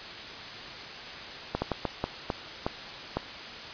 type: slowing click train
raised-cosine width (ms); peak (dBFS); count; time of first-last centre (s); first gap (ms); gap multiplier
1; -13; 8; 1.55-3.17; 70; 1.39
effects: white hiss -40 dBFS RMS until 3.73 s + resampled to 11025 Hz